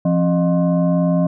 sine tone with frequency modulation, 172.5 Hz, F3, 21 cents flat, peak -13 dBFS, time 0.05-1.27 s, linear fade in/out 5 ms, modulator 442 Hz, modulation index 0.9, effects none

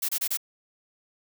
blue noise bursts, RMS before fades -27 dBFS, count 4, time 0.02-0.373 s, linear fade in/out 10 ms, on 68 ms, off 27 ms, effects none

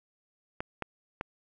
clicks, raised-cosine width 0.5 ms, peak -18 dBFS, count 3, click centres 0.605 / 0.823 / 1.211 s, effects none

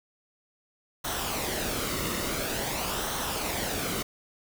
pink noise with flanger, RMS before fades -31 dBFS, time 1.04-4.03 s, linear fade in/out 10 ms, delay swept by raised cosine 0.41 to 1.25 ms, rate 0.48 Hz, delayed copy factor -0.5, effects none

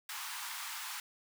pink high-pass noise, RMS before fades -42 dBFS, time 0.09-1 s, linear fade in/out 2 ms, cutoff 870 Hz, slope 48 dB/octave, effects none

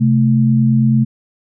sine tone pair together, 130.95 / 220 Hz, C3 / A3, +2 / 0 cents, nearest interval major sixth, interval 898 cents, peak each -12 dBFS, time 0-1.05 s, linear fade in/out 20 ms, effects none

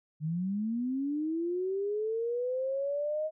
sine linear sweep, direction up, 148.4 to 630 Hz, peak -29 dBFS, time 0.2-3.31 s, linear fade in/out 50 ms, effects none

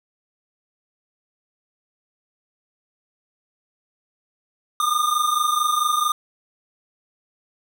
square tone pair together, 1201 / 1225.5 Hz, D6 / D#6, +38 / -27 cents, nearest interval unison, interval 35 cents, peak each -22 dBFS, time 4.8-6.12 s, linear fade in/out 2 ms, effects none

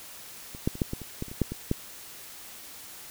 clicks, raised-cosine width 3 ms, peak -28 / -11 / -26 / -11 / -18 / -26 / -18 / -30 / -27 / -10 / -20 / -11 dBFS, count 12, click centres 0.549 / 0.675 / 0.754 / 0.818 / 0.934 / 1.017 / 1.224 / 1.283 / 1.315 / 1.417 / 1.52 / 1.714 s, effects white hiss -45 dBFS RMS until 3.1 s

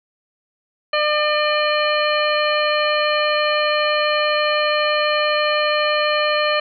harmonic tone, 601 Hz, D5, 40 cents sharp, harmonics 1 / 2 / 3 / 4 / 5 / 7, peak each -19 / -22 / -24 / -25 / -26 / -27 dBFS, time 0.93-6.6 s, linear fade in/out 5 ms, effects none

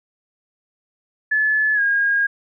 sine tone with pitch glide, 1725 to 1628.2 Hz, A6 to G#6, -35 to -35 cents, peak -15 dBFS, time 1.31-2.27 s, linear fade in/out 10 ms, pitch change -100 cents, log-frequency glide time 1.74-1.81 s, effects none

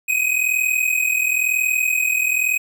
square tone pair together, 2489 / 2530 Hz, D#7 / D#7, 0 / +28 cents, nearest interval unison, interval 28 cents, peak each -21 / -20 dBFS, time 0.08-2.58 s, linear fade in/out 10 ms, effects none

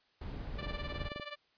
brown noise, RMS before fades -41 dBFS, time 0.21-1.09 s, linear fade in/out 5 ms
clicks, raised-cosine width 2 ms, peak -30 dBFS, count 10, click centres 0.557 / 0.629 / 0.67 / 0.709 / 0.924 / 0.959 / 1.016 / 1.118 / 1.161 / 1.198 s
10% pulse tone with tremolo, 587.3 Hz, D5, in tune, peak -30 dBFS, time 0.58-1.36 s, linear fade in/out 10 ms, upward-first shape triangle, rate 19 Hz, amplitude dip 90%
effects white hiss -71 dBFS RMS until 1.57 s + resampled to 11025 Hz

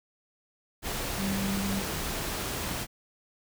sine tone in noise, 196 Hz, G3, in tune, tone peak -29 dBFS, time 1.16-1.83 s, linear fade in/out 50 ms, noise pink, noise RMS -33 dBFS, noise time 0.82-2.87 s, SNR +1 dB, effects none

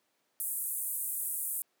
pink band-pass noise, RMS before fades -35 dBFS, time 0.4-1.62 s, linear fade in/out 0 ms, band 8800 to 16000 Hz, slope 48 dB/octave, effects pink hiss -75 dBFS RMS until 1.8 s + high-pass 300 Hz 12 dB/octave

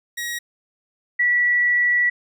sawtooth / sine tone pair in turn, 1900 / 1947.8 Hz, A#6 / B6, +33 / -24 cents, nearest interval unison, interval 43 cents, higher second, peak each -22 / -15 dBFS, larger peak second, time 0.17-0.39 / 1.19-2.1 s, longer second, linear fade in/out 10 ms, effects none

